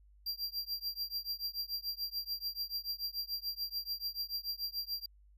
square tone with tremolo, 4745 Hz, D8, 17 cents sharp, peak -33 dBFS, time 0.26-5.06 s, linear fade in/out 5 ms, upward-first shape triangle, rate 6.9 Hz, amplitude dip 100%, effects added 50 Hz sine -59 dBFS peak until 5.37 s

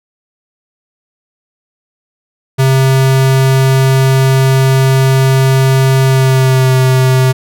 square tone with pitch glide, 133 to 130.11 Hz, C3 to C3, +29 to -9 cents, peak -7 dBFS, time 2.58-7.33 s, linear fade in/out 20 ms, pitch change -38 cents, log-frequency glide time 6.04-6.75 s, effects none

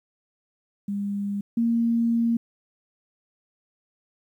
sine tone pair in turn, 201.6 / 232.1 Hz, G3 / A#3, +49 / -7 cents, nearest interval major second, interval 244 cents, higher second, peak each -25 / -19 dBFS, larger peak second, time 0.88-1.41 / 1.57-2.37 s, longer second, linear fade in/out 5 ms, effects 10-bit

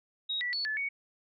sine tone with pitch steps, 3791 / 1957 / 4426 / 1731 / 2232 Hz, A#7 / B6 / C#8 / A6 / C#7, +28 / -16 / -3 / -29 / +11 cents, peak -30 dBFS, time 0.29-0.89 s, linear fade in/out 10 ms, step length 120 ms, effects none

